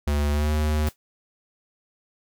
square tone with pitch glide, 73.1 to 76.16 Hz, D2 to D#2, -7 to -36 cents, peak -21 dBFS, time 0.07-0.89 s, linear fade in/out 5 ms, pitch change +71 cents, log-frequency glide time 0.31-0.52 s
white noise with exponential decay, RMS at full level -33 dBFS, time 0.87-0.96 s, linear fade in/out 0 ms, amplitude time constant 19 ms
effects none

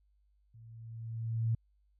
sine tone with level ramp, 113.7 Hz, A#2, 43 cents flat, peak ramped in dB -52 to -26 dBFS, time 0.54-1.55 s, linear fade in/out 5 ms, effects added 50 Hz sine -67 dBFS peak until 1.99 s

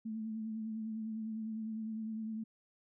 sine tone with vibrato, 220 Hz, A3, in tune, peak -37 dBFS, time 0.05-2.44 s, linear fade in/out 10 ms, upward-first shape triangle, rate 9.9 Hz, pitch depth 39 cents each way, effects none

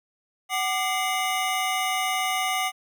square tone cluster, 753 / 1195 / 2078 / 2921 Hz, F#5 / D6 / C7 / F#7, +30 / +30 / -12 / -23 cents, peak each -28 / -31 / -30 / -32 dBFS, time 0.49-2.72 s, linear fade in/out 50 ms, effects none

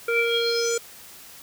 square tone with low-pass filter sweep, 466.2 Hz, A#4, in tune, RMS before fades -23 dBFS, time 0.08-0.78 s, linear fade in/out 5 ms, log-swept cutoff 1900 to 7600 Hz, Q 8.2, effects white hiss -45 dBFS RMS until 1.42 s

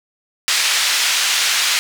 pink band-pass noise, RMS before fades -17 dBFS, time 0.48-1.79 s, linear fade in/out 0 ms, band 2100 to 7300 Hz, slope 12 dB/octave, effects none

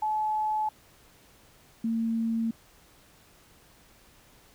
sine tone pair in turn, 859 / 227.1 Hz, A5 / A#3, -42 / -45 cents, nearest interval octave + major seventh, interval 2303 cents, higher first, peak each -25 dBFS, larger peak neither, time 0.02-0.69 / 1.84-2.51 s, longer neither, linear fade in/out 5 ms, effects pink hiss -58 dBFS RMS until 4.54 s

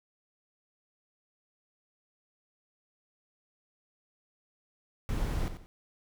brown noise with echo, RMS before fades -31 dBFS, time 5.09-5.48 s, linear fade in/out 0 ms, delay 90 ms, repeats 2, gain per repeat -10 dB, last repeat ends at 5.66 s, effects none

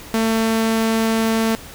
sawtooth tone, 223.9 Hz, A3, 30 cents sharp, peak -12 dBFS, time 0.14-1.55 s, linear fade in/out 0 ms, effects pink hiss -38 dBFS RMS until 1.74 s

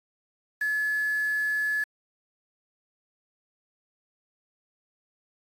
sine tone with quantisation, 1710 Hz, A6, 50 cents flat, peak -24 dBFS, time 0.61-1.84 s, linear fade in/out 5 ms, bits 7, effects AAC 64 kbps

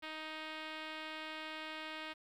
5% pulse tone with low-pass filter, 312.5 Hz, D#4, 8 cents sharp, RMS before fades -45 dBFS, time 0.02-2.14 s, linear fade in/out 20 ms, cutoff 3500 Hz, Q 0.99, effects 11-bit

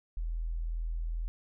sine tone, 41.2 Hz, E1, in tune, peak -31 dBFS, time 0.17-1.28 s, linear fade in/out 0 ms, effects none

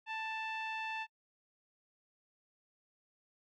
sawtooth tone with low-pass filter, 883 Hz, A5, 6 cents sharp, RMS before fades -40 dBFS, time 0.06-1.07 s, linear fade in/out 50 ms, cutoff 2800 Hz, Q 2.7, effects noise-tail reverb RT60 0.1 s tail -24 dB re dry

